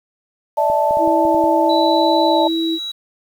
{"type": "chord", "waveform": "sine", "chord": "D suspended second", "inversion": "none", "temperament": "equal with one note detuned", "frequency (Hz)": [587.3, 646.8, 880], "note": ["D5", "E5", "A5"], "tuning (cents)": [0, -33, 0], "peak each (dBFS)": [-18, -19, -16], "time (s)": [0.57, 2.48], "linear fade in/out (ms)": 10}
{"type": "clicks", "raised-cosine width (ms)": 2, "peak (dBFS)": -19, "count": 7, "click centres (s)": [0.7, 0.909, 0.971, 1.076, 1.252, 1.346, 1.44]}
{"type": "tone", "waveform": "sine", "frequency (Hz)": 327.2, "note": "E4", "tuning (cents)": -13, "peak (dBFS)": -17, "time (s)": [0.98, 2.79], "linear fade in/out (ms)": 50}
{"type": "tone with pitch glide", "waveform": "sine", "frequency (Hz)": [3951, 3885], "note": ["B7", "B7"], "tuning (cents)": [0, -29], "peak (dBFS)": -23, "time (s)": [1.69, 2.92], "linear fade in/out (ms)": 10, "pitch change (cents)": -29, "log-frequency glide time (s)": [2.26, 2.45]}
{"effects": ["7-bit"]}